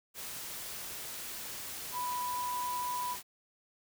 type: tone in noise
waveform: sine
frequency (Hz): 987.8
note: B5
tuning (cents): 0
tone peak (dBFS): -33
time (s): 1.92-3.17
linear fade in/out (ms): 50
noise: white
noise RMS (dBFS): -42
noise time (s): 0.14-3.23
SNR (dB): +6
effects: none